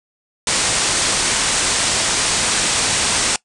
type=low-pass noise; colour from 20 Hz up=white; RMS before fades=-18 dBFS; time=0.47-3.36 s; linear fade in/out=2 ms; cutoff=9400 Hz; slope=96 dB/octave; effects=noise-tail reverb RT60 0.1 s tail -21 dB re dry